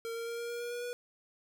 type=tone with pitch steps; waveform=square; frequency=459.1 / 462.8 / 466.6 / 470.4 / 474.2 / 478 / 481.9 / 485.8 Hz; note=A#4 / A#4 / A#4 / A#4 / A#4 / A#4 / B4 / B4; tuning=-26 / -13 / +2 / +16 / +30 / +43 / -43 / -29 cents; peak=-37 dBFS; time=0.05-0.93 s; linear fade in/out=0 ms; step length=110 ms; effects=none